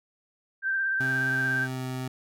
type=tone with vibrato; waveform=sine; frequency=1568 Hz; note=G6; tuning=in tune; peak=-24 dBFS; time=0.62-1.68 s; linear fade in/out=50 ms; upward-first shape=sine; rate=17 Hz; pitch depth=25 cents each way
type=tone with pitch glide; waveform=25% pulse; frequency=131.5 to 128.94 Hz; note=C3 to C3; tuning=+9 to -25 cents; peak=-27 dBFS; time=1-2.08 s; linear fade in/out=5 ms; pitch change=-34 cents; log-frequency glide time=1.39-1.83 s
effects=none